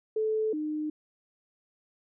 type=tone pair in turn; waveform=sine; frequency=435.5 / 305 Hz; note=A4 / D#4; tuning=-18 / -34 cents; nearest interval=tritone; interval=616 cents; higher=first; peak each=-25 / -29 dBFS; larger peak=first; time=0.16-0.53 / 0.53-0.9 s; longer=neither; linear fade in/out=5 ms; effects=none